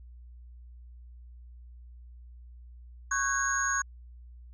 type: tone cluster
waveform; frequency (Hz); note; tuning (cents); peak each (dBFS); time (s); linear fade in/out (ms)
sine; 1100 / 1501 / 1631 / 6600; C#6 / F#6 / G#6 / G#8; -14 / +24 / -32 / -12; -31; 3.11-3.82; 5
effects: tanh soft clip ceiling -17 dBFS + added 60 Hz sine -46 dBFS peak until 4.53 s